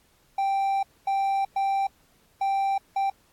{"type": "tone bursts at uneven times", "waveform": "triangle", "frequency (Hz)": 784, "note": "G5", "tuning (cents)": 0, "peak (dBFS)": -20, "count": 5, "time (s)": [[0.38, 0.83], [1.07, 1.45], [1.56, 1.87], [2.41, 2.78], [2.96, 3.1]], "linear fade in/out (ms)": 5, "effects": ["pink hiss -63 dBFS RMS until 3.32 s", "AAC 64 kbps"]}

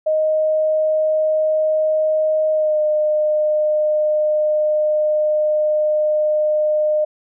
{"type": "tone with pitch glide", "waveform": "sine", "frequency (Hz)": [622.3, 609.1], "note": ["D#5", "D#5"], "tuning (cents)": [0, -37], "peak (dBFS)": -14, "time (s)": [0.06, 7.05], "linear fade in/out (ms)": 10, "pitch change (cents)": -37, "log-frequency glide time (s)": [2.52, 2.81], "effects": []}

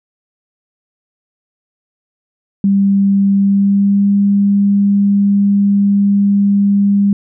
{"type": "tone with pitch glide", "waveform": "sine", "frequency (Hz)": [197.7, 200.7], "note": ["G3", "G3"], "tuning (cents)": [15, 41], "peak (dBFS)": -8, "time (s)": [2.64, 7.13], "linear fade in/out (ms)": 2, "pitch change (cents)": 26, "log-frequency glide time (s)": [3.36, 4.13], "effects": []}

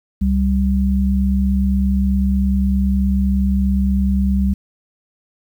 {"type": "tone pair together", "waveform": "sine", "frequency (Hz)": [67.74, 195.5], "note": ["C#2", "G3"], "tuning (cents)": [-39, -4], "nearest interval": "octave + tritone", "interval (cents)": 1835, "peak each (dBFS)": -16, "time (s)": [0.21, 4.54], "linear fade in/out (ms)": 10, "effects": ["8-bit"]}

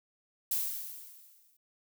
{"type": "noise with exponential decay", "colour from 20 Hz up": "violet", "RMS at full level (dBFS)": -29, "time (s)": [0.51, 1.57], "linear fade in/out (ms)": 5, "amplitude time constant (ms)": 230, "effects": []}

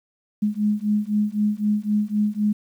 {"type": "beating tone pair", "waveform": "sine", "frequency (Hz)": [207.7, 211.6], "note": ["G#3", "G#3"], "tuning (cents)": [0, 33], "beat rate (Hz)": 3.9, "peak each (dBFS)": [-22, -22], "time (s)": [0.42, 2.53], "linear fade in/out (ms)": 10, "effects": ["9-bit"]}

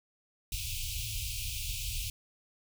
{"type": "band-stop noise", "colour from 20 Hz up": "pink", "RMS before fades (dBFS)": -36, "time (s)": [0.52, 2.1], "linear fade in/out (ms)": 2, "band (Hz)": [120, 2400], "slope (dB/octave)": 96, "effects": []}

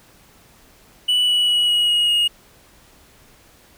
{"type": "tone with pitch steps", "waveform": "triangle", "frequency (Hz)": [2960, 2941, 2923, 2904, 2886, 2867], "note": ["F#7", "F#7", "F#7", "F#7", "F#7", "F7"], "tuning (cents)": [0, -11, -22, -33, -44, 45], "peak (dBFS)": -13, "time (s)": [1.08, 2.28], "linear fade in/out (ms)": 10, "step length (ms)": 200, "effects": ["pink hiss -51 dBFS RMS until 3.77 s"]}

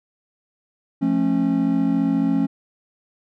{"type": "chord", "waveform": "triangle", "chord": "F augmented", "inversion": "none", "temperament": "just", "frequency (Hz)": [174.61, 218.3, 272.8], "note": ["F3", "A3", "C#4"], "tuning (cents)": [0, -13, -28], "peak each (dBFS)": [-22, -21, -17], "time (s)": [1.01, 2.47], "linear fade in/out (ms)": 20, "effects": []}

